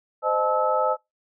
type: tone cluster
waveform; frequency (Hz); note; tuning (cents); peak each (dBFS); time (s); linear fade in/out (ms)
sine; 518 / 617 / 865 / 1299; C5 / D#5 / A5 / E6; -17 / -15 / -30 / -26; -25; 0.22-0.97; 50
effects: noise-tail reverb RT60 0.2 s tail -26 dB re dry